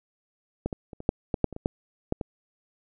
clicks, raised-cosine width 2 ms, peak -14 / -18 / -27 / -25 / -7 / -12 / -7 / -24 / -23 / -10 / -11 / -17 dBFS, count 12, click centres 0.66 / 0.728 / 0.932 / 1.004 / 1.091 / 1.342 / 1.443 / 1.527 / 1.564 / 1.659 / 2.124 / 2.212 s, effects none

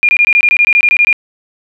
sine tone bursts, 2414 Hz, D7, 47 cents sharp, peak -5 dBFS, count 14, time 0.03-1.128 s, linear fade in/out 0 ms, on 58 ms, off 22 ms, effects none

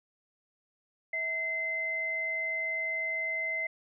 sine tone pair together, 650 / 2064 Hz, E5 / C7, -24 / -24 cents, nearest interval octave + minor sixth, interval 2000 cents, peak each -40 / -30 dBFS, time 1.13-3.67 s, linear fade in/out 5 ms, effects none

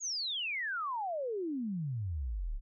sine exponential sweep, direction down, 6890 to 30.87 Hz, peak -33 dBFS, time 0-2.61 s, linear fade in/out 50 ms, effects none

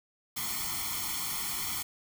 white noise with comb filter, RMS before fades -34 dBFS, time 0.36-1.83 s, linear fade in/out 10 ms, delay 0.92 ms, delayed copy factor +1, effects none

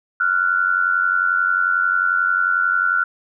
sine tone pair together, 1383.8 / 1475 Hz, F6 / F#6, -16 / -6 cents, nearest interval minor second, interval 110 cents, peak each -18 dBFS, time 0.2-3.04 s, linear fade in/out 5 ms, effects none

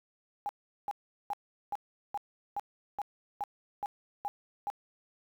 sine tone bursts, 816 Hz, G#5, 31 cents flat, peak -31 dBFS, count 11, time 0.46-4.701 s, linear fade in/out 0 ms, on 31 ms, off 390 ms, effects 10-bit

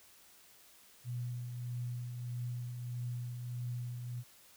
sine tone with tremolo, 121.9 Hz, B2, 22 cents flat, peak -35 dBFS, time 1.04-4.24 s, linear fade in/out 50 ms, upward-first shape triangle, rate 1.6 Hz, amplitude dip 45%, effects white hiss -61 dBFS RMS until 4.56 s

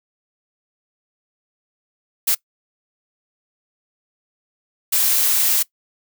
blue noise bursts at uneven times, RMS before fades -17 dBFS, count 2, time 2.27-2.35 / 4.92-5.63 s, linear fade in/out 10 ms, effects noise-tail reverb RT60 0.1 s tail -21 dB re dry

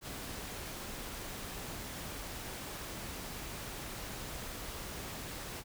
pink noise, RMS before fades -43 dBFS, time 0.01-5.64 s, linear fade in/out 50 ms, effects none

